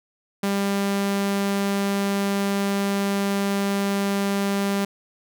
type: tone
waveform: sawtooth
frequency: 198.9 Hz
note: G3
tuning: 25 cents sharp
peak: -17 dBFS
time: 0.43-4.85 s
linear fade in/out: 5 ms
effects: none